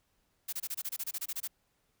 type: noise bursts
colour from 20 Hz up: blue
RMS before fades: -36 dBFS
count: 14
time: 0.48-1.477 s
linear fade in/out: 10 ms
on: 48 ms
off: 25 ms
effects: pink hiss -75 dBFS RMS until 2 s